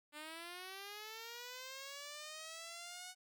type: linear sweep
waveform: 5% pulse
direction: up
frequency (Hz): 293.7 to 740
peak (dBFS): -36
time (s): 0.12-3.15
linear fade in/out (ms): 50
effects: none